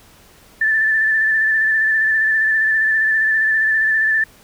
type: tone with vibrato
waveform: sine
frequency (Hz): 1760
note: A6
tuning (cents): 0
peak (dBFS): -13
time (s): 0.61-4.24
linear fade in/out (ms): 5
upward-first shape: square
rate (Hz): 15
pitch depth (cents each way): 20
effects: pink hiss -48 dBFS RMS until 4.43 s